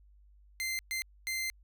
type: tone bursts at uneven times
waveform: sawtooth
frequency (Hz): 2081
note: C7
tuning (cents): -10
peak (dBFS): -29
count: 3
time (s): 0.6-0.79 / 0.91-1.02 / 1.27-1.5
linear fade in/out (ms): 0
effects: added 50 Hz sine -57 dBFS peak until 1.63 s